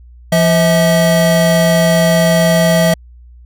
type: tone pair together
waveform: square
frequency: 171 / 645.6 Hz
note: F3 / E5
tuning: -36 / -36 cents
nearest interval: octave + major seventh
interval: 2300 cents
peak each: -12 dBFS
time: 0.32-2.94 s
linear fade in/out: 5 ms
effects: added 60 Hz sine -36 dBFS peak until 3.45 s